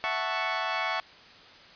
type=chord; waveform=20% pulse; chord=F# minor seventh; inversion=third; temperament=equal; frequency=659.3 / 740 / 880 / 1108.7 Hz; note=E5 / F#5 / A5 / C#6; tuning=0 / 0 / 0 / 0 cents; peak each=-29 / -29 / -29 / -27 dBFS; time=0.04-1 s; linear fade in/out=0 ms; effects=white hiss -51 dBFS RMS until 1.75 s + resampled to 11025 Hz